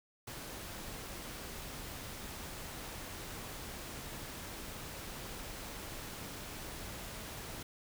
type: noise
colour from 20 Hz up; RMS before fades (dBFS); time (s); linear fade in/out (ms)
pink; -45; 0.27-7.63; 5
effects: none